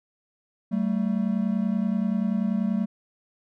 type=tone pair together; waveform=triangle; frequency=192.5 / 222.9 Hz; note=G3 / A3; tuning=-31 / +23 cents; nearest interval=minor third; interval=254 cents; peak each=-23 dBFS; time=0.71-2.86 s; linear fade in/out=20 ms; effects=none